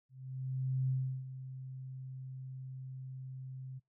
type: tone with ADSR envelope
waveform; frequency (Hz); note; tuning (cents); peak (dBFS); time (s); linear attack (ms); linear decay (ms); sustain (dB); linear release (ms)
sine; 130.81; C3; 0; -29; 0.09-3.8; 800; 350; -13; 24
effects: noise-tail reverb RT60 0.2 s tail -26 dB re dry